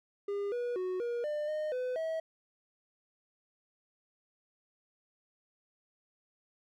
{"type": "tone with pitch steps", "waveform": "triangle", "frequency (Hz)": [403.8, 484.3, 368.5, 476.2, 598, 613, 504, 645], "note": ["G#4", "B4", "F#4", "A#4", "D5", "D#5", "B4", "E5"], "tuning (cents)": [-49, -34, -7, 37, 31, -26, 35, -38], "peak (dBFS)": -30, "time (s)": [0.28, 2.2], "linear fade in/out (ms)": 5, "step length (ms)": 240, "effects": []}